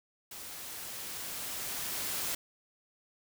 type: noise with level ramp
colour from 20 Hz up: white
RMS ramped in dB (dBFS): -45 to -34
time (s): 0.31-2.35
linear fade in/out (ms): 5
effects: none